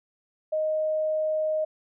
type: tone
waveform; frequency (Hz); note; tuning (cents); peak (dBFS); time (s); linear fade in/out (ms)
sine; 622.3; D#5; 0; -23; 0.52-1.65; 10
effects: none